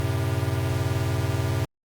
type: chord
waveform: square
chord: F# diminished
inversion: none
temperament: equal with one note detuned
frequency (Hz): 91.49 / 110 / 130.81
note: F#2 / A2 / C3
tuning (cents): -19 / 0 / 0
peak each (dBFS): -28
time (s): 0-1.65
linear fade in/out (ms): 0
effects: Opus 32 kbps